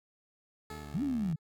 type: tone with exponential decay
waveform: 15% pulse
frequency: 431.4 Hz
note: A4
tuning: 34 cents flat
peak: -36 dBFS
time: 0.7-1.39 s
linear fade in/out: 2 ms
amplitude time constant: 150 ms
type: tone with vibrato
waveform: 15% pulse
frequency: 74.9 Hz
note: D2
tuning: 35 cents sharp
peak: -37 dBFS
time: 0.7-1.33 s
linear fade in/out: 5 ms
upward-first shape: sine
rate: 3.9 Hz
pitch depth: 54 cents each way
type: linear two-way sweep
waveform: sine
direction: up then down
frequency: 129.7 to 295.8 to 145.3 Hz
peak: -29 dBFS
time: 0.94-1.36 s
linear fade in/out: 10 ms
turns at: 1.03 s
effects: none